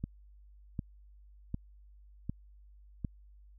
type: click train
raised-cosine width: 5 ms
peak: -22 dBFS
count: 5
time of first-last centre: 0.04-3.048 s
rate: 1.33 Hz
effects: added 50 Hz sine -54 dBFS peak until 3.58 s